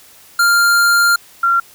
square / sine tone pair in turn, 1396.9 / 1374.5 Hz, F6 / F6, 0 / -28 cents, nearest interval unison, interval 28 cents, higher first, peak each -10 dBFS, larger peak neither, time 0.39-1.16 / 1.43-1.6 s, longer first, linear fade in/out 5 ms, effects white hiss -44 dBFS RMS until 1.74 s

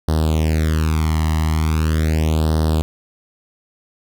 sawtooth tone with flanger, 78.6 Hz, D#2, 18 cents sharp, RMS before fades -17 dBFS, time 0.08-2.82 s, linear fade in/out 0 ms, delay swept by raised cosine 0.21 to 1.01 ms, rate 0.4 Hz, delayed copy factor +1, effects none

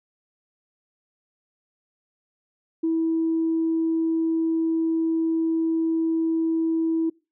sine tone, 325.8 Hz, E4, 20 cents flat, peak -19 dBFS, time 2.83-7.1 s, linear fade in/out 10 ms, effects noise-tail reverb RT60 0.3 s tail -25 dB re dry + tanh soft clip ceiling -15 dBFS

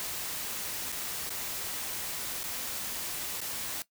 white noise with dropouts, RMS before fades -36 dBFS, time 0-3.82 s, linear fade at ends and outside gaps 0 ms, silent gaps 0.919-0.925 / 1.293-1.304 / 2.432-2.439 / 3.405-3.415 s, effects noise-tail reverb RT60 0.1 s tail -17 dB re dry

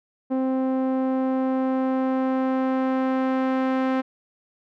sawtooth tone with low-pass filter sweep, 261.6 Hz, C4, in tune, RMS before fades -23 dBFS, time 0.3-4.02 s, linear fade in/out 20 ms, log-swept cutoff 660 to 1800 Hz, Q 0.78, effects none

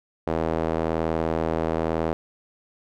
sawtooth tone with band-pass filter, 81 Hz, E2, 30 cents flat, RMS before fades -25 dBFS, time 0.27-2.13 s, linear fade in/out 0 ms, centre 540 Hz, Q 1.2, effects none

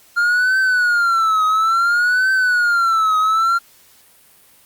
triangle tone with vibrato, 1396.9 Hz, F6, in tune, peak -11 dBFS, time 0.16-3.59 s, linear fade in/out 20 ms, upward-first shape triangle, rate 0.58 Hz, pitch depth 180 cents each way, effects white hiss -50 dBFS RMS until 4.65 s + Opus 48 kbps

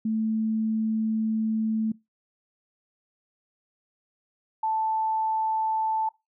sine tone pair in turn, 220 / 880 Hz, A3 / A5, 0 / 0 cents, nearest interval 2 octaves, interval 2400 cents, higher second, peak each -23 dBFS, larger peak neither, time 0.05-1.92 / 4.63-6.09 s, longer first, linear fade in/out 5 ms, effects noise-tail reverb RT60 0.2 s tail -21 dB re dry

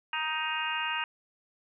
harmonic tone, 312.7 Hz, D#4, 9 cents sharp, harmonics 3 / 4 / 5 / 6 / 7 / 8 / 9, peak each -35 / -38 / -36 / -39 / -47 / -36 / -35 dBFS, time 0.13-1.04 s, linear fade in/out 2 ms, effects none

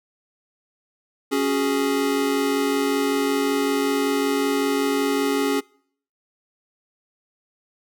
square chord, C# suspended fourth, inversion none, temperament equal, 277.2 / 370 / 415.3 Hz, C#4 / F#4 / G#4, 0 / 0 / 0 cents, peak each -23 / -29 / -24 dBFS, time 1.31-5.61 s, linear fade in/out 20 ms, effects noise-tail reverb RT60 0.6 s tail -26 dB re dry

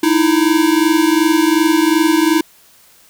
square tone pair together, 308.9 / 331.6 Hz, D#4 / E4, -12 / +10 cents, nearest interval minor second, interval 122 cents, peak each -14 dBFS, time 0.03-2.41 s, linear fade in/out 5 ms, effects white hiss -48 dBFS RMS until 3.09 s

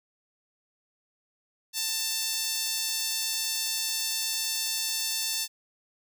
sawtooth tone with high-pass filter, 891 Hz, A5, 22 cents sharp, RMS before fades -30 dBFS, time 1.73-5.48 s, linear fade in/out 50 ms, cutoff 4700 Hz, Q 1.3, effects none

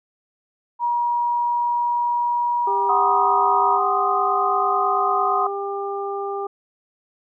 sine tone with pitch glide, 955 to 961.1 Hz, A#5 to B5, +42 to -47 cents, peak -18 dBFS, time 0.79-3.8 s, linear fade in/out 50 ms, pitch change +11 cents, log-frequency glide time 0.98-3.18 s
harmonic tone, 398.5 Hz, G4, 28 cents sharp, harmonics 1 / 2 / 3, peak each -26 / -29 / -31 dBFS, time 2.67-6.47 s, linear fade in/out 5 ms
sine chord, C diminished, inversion second, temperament equal, 740 / 1046.5 / 1244.5 Hz, Gb5 / C6 / Eb6, 0 / 0 / 0 cents, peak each -22 / -24 / -21 dBFS, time 2.89-5.47 s, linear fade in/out 5 ms
effects none

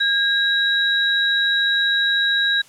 sine tone pair together, 1625 / 3868 Hz, G#6 / B7, -38 / -37 cents, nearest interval octave + minor third, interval 1501 cents, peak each -18 / -19 dBFS, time 0-2.62 s, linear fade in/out 10 ms, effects white hiss -49 dBFS RMS until 2.68 s + low-pass 10000 Hz 12 dB/octave

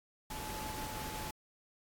sine tone in noise, 864 Hz, A5, 32 cents flat, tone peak -45 dBFS, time 0.3-1.31 s, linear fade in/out 5 ms, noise pink, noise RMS -43 dBFS, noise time 0.3-1.31 s, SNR -5 dB, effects AAC 64 kbps

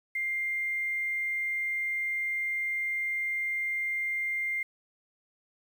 sine tone with quantisation, 2100 Hz, C7, 6 cents sharp, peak -28 dBFS, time 0.15-4.63 s, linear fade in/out 5 ms, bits 9, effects none

